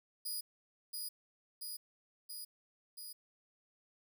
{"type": "tone with echo", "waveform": "10% pulse", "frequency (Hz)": 4924, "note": "D#8", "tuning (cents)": -19, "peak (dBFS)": -31, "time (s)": [0.25, 0.41], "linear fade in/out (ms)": 10, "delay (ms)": 680, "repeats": 4, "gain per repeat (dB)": -2, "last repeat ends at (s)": 3.13, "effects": []}